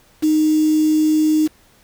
sine tone with quantisation, 309.1 Hz, D#4, 11 cents flat, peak -12 dBFS, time 0.22-1.48 s, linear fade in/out 20 ms, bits 5, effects pink hiss -53 dBFS RMS until 1.83 s

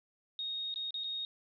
sine tone with dropouts, 3729 Hz, A#7, in tune, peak -35 dBFS, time 0.39-1.25 s, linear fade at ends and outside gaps 1 ms, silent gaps 0.741-0.759 / 0.907-0.942 / 1.037-1.042 s, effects none

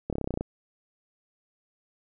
slowing click train, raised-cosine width 2 ms, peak -16 dBFS, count 11, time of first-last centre 0.1-0.41 s, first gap 27 ms, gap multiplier 1.03, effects none

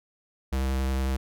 square tone with vibrato, 66.1 Hz, C2, 18 cents sharp, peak -25 dBFS, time 0.52-1.17 s, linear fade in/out 10 ms, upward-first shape square, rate 11 Hz, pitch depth 12 cents each way, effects none

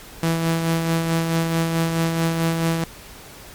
sawtooth tone with tremolo, 164.81 Hz, E3, in tune, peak -13 dBFS, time 0.23-2.84 s, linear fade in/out 0 ms, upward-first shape sine, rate 4.6 Hz, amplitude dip 40%, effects pink hiss -41 dBFS RMS until 3.54 s + MP3 96 kbps

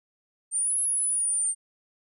sine exponential two-way sweep, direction up then down, 8770 to 10690 to 8770 Hz, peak -23 dBFS, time 0.51-1.55 s, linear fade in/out 50 ms, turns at 0.8 s, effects none

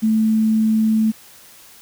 sine tone with quantisation, 219.5 Hz, A3, 4 cents flat, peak -13 dBFS, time 0.02-1.12 s, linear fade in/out 20 ms, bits 7, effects white hiss -45 dBFS RMS until 1.81 s

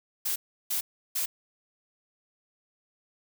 blue noise bursts, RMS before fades -29 dBFS, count 3, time 0.25-1.26 s, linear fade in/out 10 ms, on 110 ms, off 340 ms, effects none

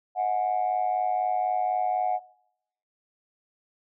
sine tone with amplitude modulation, 734 Hz, F#5, 14 cents flat, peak -18 dBFS, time 0.15-2.2 s, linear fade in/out 50 ms, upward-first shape sine, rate 104 Hz, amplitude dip 80%, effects noise-tail reverb RT60 0.8 s tail -24 dB re dry + tanh soft clip ceiling -17 dBFS

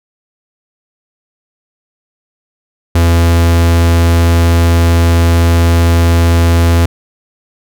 45% pulse tone, 84.4 Hz, E2, 41 cents sharp, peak -6 dBFS, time 2.95-6.86 s, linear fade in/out 5 ms, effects none

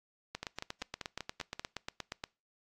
two click trains, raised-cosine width 0.2 ms, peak -20 / -21 dBFS, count 17 / 7, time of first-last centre 0.35-2.239 / 0.43-1.595 s, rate 8.47 / 5.15 Hz, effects noise-tail reverb RT60 0.3 s tail -24 dB re dry + AAC 64 kbps

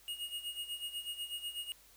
square tone with tremolo, 2865 Hz, F7, 44 cents sharp, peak -37 dBFS, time 0.08-1.72 s, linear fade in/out 0 ms, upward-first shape sine, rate 8.1 Hz, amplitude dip 75%, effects added 50 Hz sine -70 dBFS peak until 1.96 s + white hiss -62 dBFS RMS until 1.96 s

